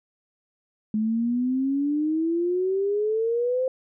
sine exponential sweep, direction up, 212.5 to 523.3 Hz, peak -21 dBFS, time 0.94-3.68 s, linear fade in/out 2 ms, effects none

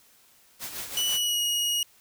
white noise with tremolo, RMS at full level -34 dBFS, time 0.59-1.2 s, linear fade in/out 50 ms, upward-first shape sine, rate 6 Hz, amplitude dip 55%
sawtooth tone with pitch glide, 2960 to 2886 Hz, F#7 to F#7, 0 to -44 cents, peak -21 dBFS, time 0.97-1.83 s, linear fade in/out 2 ms, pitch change -44 cents, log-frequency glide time 1.1-1.42 s
effects white hiss -59 dBFS RMS until 2 s

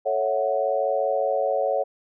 sine chord, F# minor seventh, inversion first, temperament equal, 440 / 554.4 / 659.3 / 740 Hz, A4 / C#5 / E5 / F#5, 0 / 0 / 0 / 0 cents, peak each -29 / -23 / -28 / -27 dBFS, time 0.05-1.84 s, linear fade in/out 20 ms, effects none

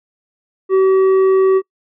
triangle tone with tanh clipping, 381.3 Hz, G4, 48 cents flat, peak -10 dBFS, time 0.69-1.62 s, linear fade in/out 50 ms, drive 11 dB, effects noise-tail reverb RT60 0.1 s tail -25 dB re dry

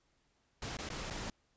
pink noise with dropouts, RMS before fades -41 dBFS, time 0.62-1.3 s, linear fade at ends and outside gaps 2 ms, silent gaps 0.77-0.787 / 0.89-0.901 / 1.101-1.107 s, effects pink hiss -75 dBFS RMS until 1.56 s + resampled to 16000 Hz

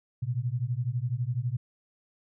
sine beating tone pair, 116.54 / 128.54 Hz, A#2 / C3, 0 / -30 cents, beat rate 12 Hz, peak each -30 dBFS, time 0.22-1.57 s, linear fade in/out 10 ms, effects none

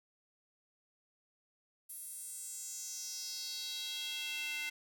square tone with high-pass filter sweep, 298 Hz, D4, 25 cents sharp, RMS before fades -42 dBFS, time 1.89-4.7 s, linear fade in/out 10 ms, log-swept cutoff 11000 to 2300 Hz, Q 3.9, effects none

